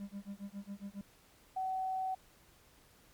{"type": "tone with tremolo", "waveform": "triangle", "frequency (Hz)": 200, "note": "G3", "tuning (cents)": 35, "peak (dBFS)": -37, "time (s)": [0, 1.01], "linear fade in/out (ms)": 0, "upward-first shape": "sine", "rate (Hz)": 7.3, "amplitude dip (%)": 100}
{"type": "tone", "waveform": "sine", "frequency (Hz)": 755, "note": "F#5", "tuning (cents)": 35, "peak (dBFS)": -33, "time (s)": [1.56, 2.15], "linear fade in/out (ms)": 10}
{"effects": ["pink hiss -64 dBFS RMS until 3.13 s", "MP3 96 kbps"]}